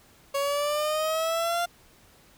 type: exponential sweep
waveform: 30% pulse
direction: up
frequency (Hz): 554.4 to 698.5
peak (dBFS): -22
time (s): 0.34-1.66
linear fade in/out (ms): 10
effects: pink hiss -57 dBFS RMS until 2.37 s